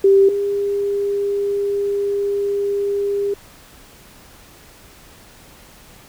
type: tone pair in turn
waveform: sine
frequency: 392 / 402.6 Hz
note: G4 / G4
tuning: 0 / +46 cents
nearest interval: unison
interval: 46 cents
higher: second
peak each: -8 / -17 dBFS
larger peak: first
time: 0.04-0.29 / 0.29-3.34 s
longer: second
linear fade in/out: 5 ms
effects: pink hiss -45 dBFS RMS until 6.08 s